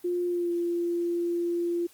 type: tone with pitch glide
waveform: sine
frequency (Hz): 353.4 to 344.7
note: F4 to F4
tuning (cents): +21 to -23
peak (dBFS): -25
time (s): 0.04-1.87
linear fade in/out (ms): 10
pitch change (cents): -44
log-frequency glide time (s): 0.26-0.53
effects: white hiss -57 dBFS RMS until 1.93 s + Opus 32 kbps